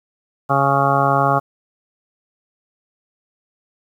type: harmonic tone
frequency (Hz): 138.6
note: C#3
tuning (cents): 0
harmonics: 1 / 2 / 3 / 4 / 5 / 6 / 8 / 9 / 10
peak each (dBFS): -21 / -26 / -26 / -23 / -20 / -20 / -20 / -22 / -25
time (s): 0.49-1.4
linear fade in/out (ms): 20
effects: 8-bit